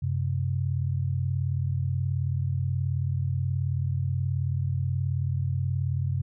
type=tone pair together; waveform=sine; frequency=94.06 / 132.7 Hz; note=F#2 / C3; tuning=+29 / +25 cents; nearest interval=tritone; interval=596 cents; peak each=-27 dBFS; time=0.02-6.22 s; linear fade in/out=10 ms; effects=none